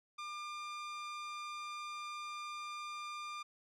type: tone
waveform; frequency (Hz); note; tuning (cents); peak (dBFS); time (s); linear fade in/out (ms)
sawtooth; 1199; D6; +36; -38; 0.18-3.43; 10
effects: low-pass 6000 Hz 12 dB/octave